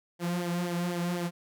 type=tone with flanger; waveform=sawtooth; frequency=174.61 Hz; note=F3; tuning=in tune; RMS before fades=-31 dBFS; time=0.19-1.31 s; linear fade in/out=50 ms; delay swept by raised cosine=0.74 to 3.44 ms; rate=4 Hz; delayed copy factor=-0.7; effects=none